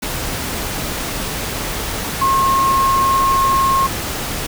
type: tone in noise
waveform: sine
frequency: 1077 Hz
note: C6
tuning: 50 cents sharp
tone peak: -12 dBFS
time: 2.21-3.87 s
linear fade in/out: 10 ms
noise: pink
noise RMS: -23 dBFS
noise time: 0.02-4.47 s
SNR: +8 dB
effects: none